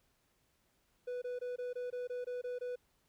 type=tone bursts; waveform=triangle; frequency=493.9 Hz; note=B4; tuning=in tune; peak=-35 dBFS; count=10; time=1.07-2.759 s; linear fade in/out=10 ms; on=150 ms; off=21 ms; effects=pink hiss -75 dBFS RMS until 3.08 s